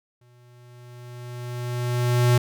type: tone with exponential growth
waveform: square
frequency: 122.1 Hz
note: B2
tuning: 19 cents flat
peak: -15 dBFS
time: 0.21-2.38 s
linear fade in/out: 5 ms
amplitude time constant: 470 ms
effects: none